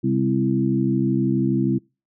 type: harmonic tone with a mistuned harmonic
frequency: 66.4 Hz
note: C2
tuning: 26 cents sharp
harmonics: 2 / 3 / 4 / 5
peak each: -23 / -23 / -23 / -23 dBFS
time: 0.03-1.79 s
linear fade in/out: 20 ms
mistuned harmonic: 4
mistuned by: -41 cents
effects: noise-tail reverb RT60 0.3 s tail -26 dB re dry